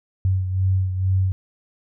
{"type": "beating tone pair", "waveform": "sine", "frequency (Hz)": [93.9, 96.1], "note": ["F#2", "G2"], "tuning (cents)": [26, -34], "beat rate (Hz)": 2.2, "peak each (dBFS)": [-18, -26], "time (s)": [0.25, 1.32], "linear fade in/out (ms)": 0, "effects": []}